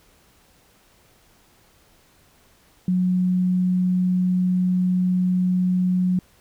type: tone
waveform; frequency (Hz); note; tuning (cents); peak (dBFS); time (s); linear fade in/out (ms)
sine; 182.3; F#3; -25; -17; 2.88-6.19; 2
effects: pink hiss -57 dBFS RMS until 6.4 s